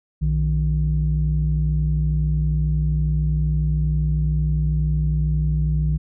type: tone pair together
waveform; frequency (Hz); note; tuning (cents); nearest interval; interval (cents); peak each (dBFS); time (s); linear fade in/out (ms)
sine; 61 / 153.7; B1 / D#3; -21 / -21; octave + major third; 1600; -19; 0.21-5.98; 20
effects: tanh soft clip ceiling -11 dBFS